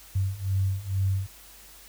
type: beating tone pair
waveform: sine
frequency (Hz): 95 / 97.2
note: F#2 / G2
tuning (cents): +46 / -14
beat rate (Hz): 2.2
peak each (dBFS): -28 / -26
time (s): 0.15-1.27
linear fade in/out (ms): 10
effects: added 49 Hz sine -55 dBFS peak until 1.88 s + white hiss -50 dBFS RMS until 1.88 s